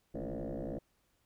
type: tone with frequency modulation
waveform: sine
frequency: 149.6 Hz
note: D3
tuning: 32 cents sharp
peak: -35 dBFS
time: 0.14-0.79 s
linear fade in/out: 10 ms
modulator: 62 Hz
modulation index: 7.7
effects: tanh soft clip ceiling -33 dBFS + pink hiss -75 dBFS RMS until 1.25 s